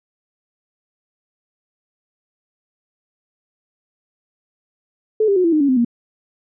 sine tone with pitch steps, 433.9 / 397.9 / 364.9 / 334.6 / 306.8 / 281.3 / 258 / 236.6 Hz, A4 / G4 / F#4 / E4 / D#4 / C#4 / C4 / A#3, -24 / +26 / -24 / +26 / -24 / +26 / -24 / +26 cents, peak -12 dBFS, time 5.2-5.848 s, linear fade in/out 5 ms, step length 81 ms, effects none

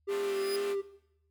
triangle tone with vibrato, 397.1 Hz, G4, 22 cents sharp, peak -28 dBFS, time 0.07-0.82 s, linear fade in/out 20 ms, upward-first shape sine, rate 2.2 Hz, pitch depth 23 cents each way
5% pulse chord, D minor seventh, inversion second, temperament equal, 220 / 261.6 / 293.7 / 349.2 Hz, A3 / C4 / D4 / F4, 0 / 0 / 0 / 0 cents, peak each -35 dBFS, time 0.08-0.76 s, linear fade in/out 50 ms
sawtooth tone with exponential growth, 4978 Hz, D#8, in tune, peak -31 dBFS, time 0.13-0.56 s, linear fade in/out 2 ms, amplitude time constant 92 ms
effects noise-tail reverb RT60 0.8 s tail -17 dB re dry + added 76 Hz sine -70 dBFS peak until 1.3 s

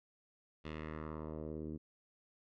10% pulse tone with low-pass filter sweep, 77.78 Hz, D#2, in tune, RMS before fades -44 dBFS, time 0.64-1.78 s, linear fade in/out 20 ms, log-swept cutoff 3300 to 280 Hz, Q 1.7, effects none

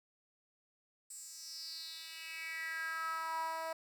10% pulse tone with high-pass filter sweep, 324.2 Hz, E4, 29 cents flat, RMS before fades -42 dBFS, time 1.1-3.73 s, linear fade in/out 5 ms, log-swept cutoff 8000 to 710 Hz, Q 5.2, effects none

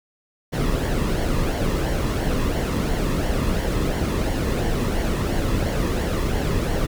brown noise with flanger, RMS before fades -22 dBFS, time 0.52-6.87 s, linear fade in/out 20 ms, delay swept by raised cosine 0.79 to 1.36 ms, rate 2.9 Hz, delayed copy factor -0.5, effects none

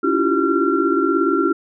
sine tone cluster, 281.1 / 330.2 / 347 / 388.3 / 1368 Hz, C#4 / E4 / F4 / G4 / F6, +24 / +3 / -11 / -16 / -36 cents, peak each -21 dBFS, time 0.03-1.53 s, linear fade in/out 10 ms, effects none

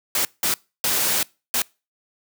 white noise bursts at uneven times, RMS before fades -21 dBFS, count 4, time 0.15-0.25 / 0.43-0.54 / 0.84-1.23 / 1.54-1.62 s, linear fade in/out 2 ms, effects noise-tail reverb RT60 0.3 s tail -25 dB re dry + high-pass 100 Hz 12 dB/octave

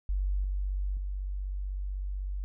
sine tone with level steps, 48 Hz, G1, 36 cents flat, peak -26 / -28 / -31 dBFS, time 0.09-2.44 s, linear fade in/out 0 ms, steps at 0.44 / 0.97 s, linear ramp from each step 2 ms, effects none

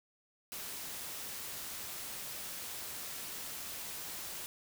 white noise, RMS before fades -43 dBFS, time 0.52-4.46 s, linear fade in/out 0 ms, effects none

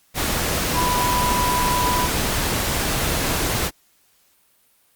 sine tone in noise, 988 Hz, B5, in tune, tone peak -20 dBFS, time 0.73-2.09 s, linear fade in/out 50 ms, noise pink, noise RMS -22 dBFS, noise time 0.14-3.71 s, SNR -1 dB, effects white hiss -60 dBFS RMS until 4.95 s + Opus 48 kbps

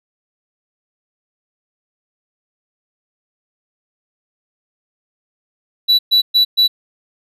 triangle tone bursts, 3946 Hz, B7, 2 cents flat, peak -7 dBFS, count 4, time 5.88-6.68 s, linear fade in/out 20 ms, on 110 ms, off 120 ms, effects resampled to 32000 Hz

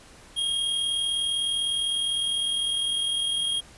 square tone with amplitude modulation, 3252 Hz, G#7, 37 cents flat, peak -23 dBFS, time 0.36-3.61 s, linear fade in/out 20 ms, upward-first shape sine, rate 39.9 Hz, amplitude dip 35%, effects pink hiss -50 dBFS RMS until 3.77 s + resampled to 24000 Hz

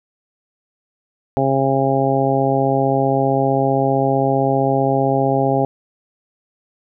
harmonic tone, 135.4 Hz, C#3, 40 cents flat, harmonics 1 / 2 / 3 / 4 / 5 / 6, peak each -21 / -21 / -21 / -21 / -21 / -21 dBFS, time 1.37-5.65 s, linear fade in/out 0 ms, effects none

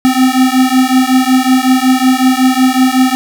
square beating tone pair, 255.6 / 261 Hz, C4 / C4, -40 / -4 cents, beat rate 5.4 Hz, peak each -11 dBFS, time 0.05-3.15 s, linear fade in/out 0 ms, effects none

